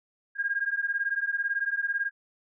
sine beating tone pair, 1613 / 1631 Hz, G6 / G#6, +49 / -32 cents, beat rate 18 Hz, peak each -29 / -29 dBFS, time 0.35-2.11 s, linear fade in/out 50 ms, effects none

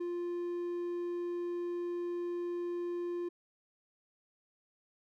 triangle tone, 349.2 Hz, F4, in tune, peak -32 dBFS, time 0-3.29 s, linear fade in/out 10 ms, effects none

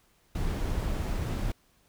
brown noise, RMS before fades -30 dBFS, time 0.35-1.52 s, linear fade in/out 5 ms, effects pink hiss -66 dBFS RMS until 1.88 s

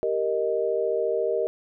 sine chord, Eb major, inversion first, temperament equal, 392 / 466.2 / 622.3 Hz, G4 / Bb4 / Eb5, 0 / 0 / 0 cents, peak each -28 / -25 / -27 dBFS, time 0.03-1.47 s, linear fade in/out 0 ms, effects none

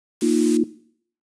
blue noise, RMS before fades -29 dBFS, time 0.21-0.57 s, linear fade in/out 0 ms
sine chord, Bb suspended fourth, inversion none, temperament equal with one note detuned, 233.1 / 309.3 / 349.2 Hz, Bb3 / Eb4 / F4, 0 / -10 / 0 cents, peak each -20 dBFS, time 0.22-0.64 s, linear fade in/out 5 ms
effects noise-tail reverb RT60 0.6 s tail -17 dB re dry + resampled to 22050 Hz

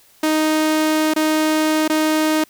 sawtooth tone with dropouts, 311.1 Hz, D#4, in tune, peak -11 dBFS, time 0.23-2.44 s, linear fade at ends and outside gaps 5 ms, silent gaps 1.138-1.161 / 1.879-1.897 s, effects white hiss -52 dBFS RMS until 2.49 s

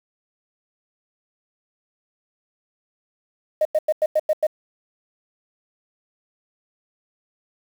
sine tone bursts, 618 Hz, D#5, 12 cents flat, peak -14 dBFS, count 7, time 3.61-4.468 s, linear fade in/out 5 ms, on 42 ms, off 94 ms, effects tanh soft clip ceiling -10 dBFS + 7-bit

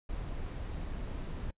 brown noise, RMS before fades -38 dBFS, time 0.09-1.51 s, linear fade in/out 5 ms, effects noise-tail reverb RT60 0.1 s tail -23 dB re dry + resampled to 8000 Hz

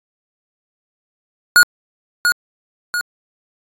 square tone with echo, 1443 Hz, F#6, 44 cents flat, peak -6 dBFS, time 1.56-1.63 s, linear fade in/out 0 ms, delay 690 ms, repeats 2, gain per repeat -6 dB, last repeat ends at 3.01 s, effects AAC 48 kbps

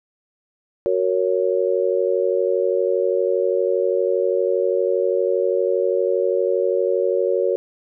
sine chord, F# major, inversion none, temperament just, 370 / 462.5 / 555 Hz, F#4 / A#4 / C#5, 0 / -14 / +2 cents, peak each -21 dBFS, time 0.86-7.56 s, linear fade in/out 0 ms, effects none

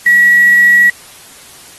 sine tone with quantisation, 1926 Hz, B6, 44 cents flat, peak -4 dBFS, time 0.06-0.9 s, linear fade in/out 5 ms, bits 4, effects white hiss -37 dBFS RMS until 1.78 s + AAC 32 kbps

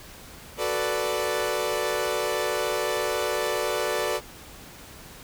sawtooth chord, B minor seventh, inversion second, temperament equal, 370 / 440 / 493.9 / 587.3 Hz, F#4 / A4 / B4 / D5, 0 / 0 / 0 / 0 cents, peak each -28 / -26 / -27 / -25 dBFS, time 0.57-4.21 s, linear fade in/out 50 ms, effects pink hiss -45 dBFS RMS until 5.23 s

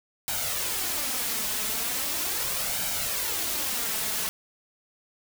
white noise with flanger, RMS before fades -29 dBFS, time 0.28-4.29 s, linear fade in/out 0 ms, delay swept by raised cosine 1.3 to 4.7 ms, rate 0.39 Hz, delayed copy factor +0.55, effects none

